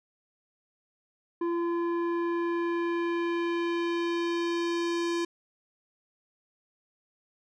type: tone with low-pass filter sweep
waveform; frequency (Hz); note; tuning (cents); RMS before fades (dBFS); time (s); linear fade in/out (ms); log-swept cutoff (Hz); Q
square; 341.2; F4; -40; -29; 1.41-5.25; 5; 980 to 6300; 1.1
effects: none